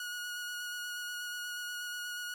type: tone with vibrato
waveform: sawtooth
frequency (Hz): 1451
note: F#6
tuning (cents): -34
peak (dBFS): -34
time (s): 0-2.34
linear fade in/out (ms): 2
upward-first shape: square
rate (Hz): 8.3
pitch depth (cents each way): 10
effects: none